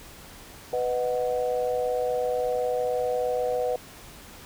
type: chord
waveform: sine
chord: B major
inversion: none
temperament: equal with one note detuned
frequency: 495.9 / 622.3 / 740 Hz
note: B4 / D#5 / F#5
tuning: +7 / 0 / 0 cents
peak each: -25 / -31 / -31 dBFS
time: 0.73-3.76 s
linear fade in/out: 2 ms
effects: pink hiss -46 dBFS RMS until 4.45 s